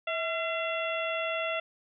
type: harmonic tone with a mistuned harmonic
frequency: 681 Hz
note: F5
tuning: 44 cents flat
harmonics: 1 / 2 / 3 / 4 / 5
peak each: -32 / -36 / -37 / -35 / -41 dBFS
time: 0.07-1.6 s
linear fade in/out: 5 ms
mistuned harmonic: 1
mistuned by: -80 cents
effects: none